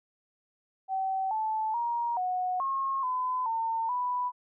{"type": "tone with pitch steps", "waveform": "sine", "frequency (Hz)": [766, 873, 944, 733, 1081, 1012, 905, 989], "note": ["G5", "A5", "A#5", "F#5", "C#6", "B5", "A5", "B5"], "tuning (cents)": [-40, -14, 22, -16, -44, 42, 48, 2], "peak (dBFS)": -27, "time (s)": [0.88, 4.32], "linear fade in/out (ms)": 50, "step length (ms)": 430, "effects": []}